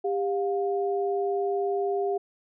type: tone pair together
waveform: sine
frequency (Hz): 398.1 / 709.3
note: G4 / F5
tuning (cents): +27 / +27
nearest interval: minor seventh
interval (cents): 1000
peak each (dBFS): -25 / -30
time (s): 0.04-2.18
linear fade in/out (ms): 10
effects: none